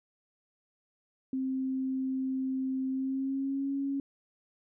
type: tone with pitch glide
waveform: sine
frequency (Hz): 262.9 to 276.3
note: C4 to C#4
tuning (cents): +8 to -6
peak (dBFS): -29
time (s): 1.33-4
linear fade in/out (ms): 2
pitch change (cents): +86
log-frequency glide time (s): 2.89-3.72
effects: none